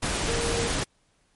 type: tone in noise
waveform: sine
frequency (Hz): 466.2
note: A#4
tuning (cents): 0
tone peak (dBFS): -29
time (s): 0.28-0.68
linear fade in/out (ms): 10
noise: pink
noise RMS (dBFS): -27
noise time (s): 0.02-0.84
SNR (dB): -5
effects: pink hiss -67 dBFS RMS until 1.35 s + MP3 48 kbps